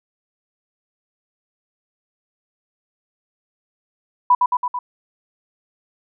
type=tone with echo; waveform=sine; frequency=987.8 Hz; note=B5; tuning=in tune; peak=-9 dBFS; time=4.3-4.35 s; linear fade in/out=5 ms; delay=110 ms; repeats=4; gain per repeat=-3 dB; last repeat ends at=4.79 s; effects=none